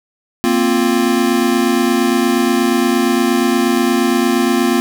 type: chord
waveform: square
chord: Bb suspended second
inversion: none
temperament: equal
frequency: 233.1 / 261.6 / 349.2 Hz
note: Bb3 / C4 / F4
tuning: 0 / 0 / 0 cents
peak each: -17 dBFS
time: 0.44-4.8 s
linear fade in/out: 0 ms
effects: none